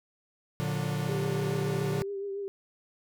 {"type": "chord", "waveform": "45% pulse", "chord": "Bb augmented", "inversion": "none", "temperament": "equal with one note detuned", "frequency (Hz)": [116.54, 146.83, 181.4], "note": ["Bb2", "D3", "F#3"], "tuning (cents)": [0, 0, -34], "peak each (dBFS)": [-35, -31, -35], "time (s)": [0.6, 2.02], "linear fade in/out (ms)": 0}
{"type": "tone with vibrato", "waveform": "sine", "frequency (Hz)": 397.5, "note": "G4", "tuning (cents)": 24, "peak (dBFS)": -32, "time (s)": [1.09, 2.48], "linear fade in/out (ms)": 0, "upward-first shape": "triangle", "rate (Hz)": 7.1, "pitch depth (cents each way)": 42}
{"effects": []}